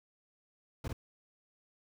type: noise with echo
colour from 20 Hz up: brown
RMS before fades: -37 dBFS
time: 0.84-0.88 s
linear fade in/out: 5 ms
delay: 50 ms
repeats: 1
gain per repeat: -2 dB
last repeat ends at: 0.93 s
effects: none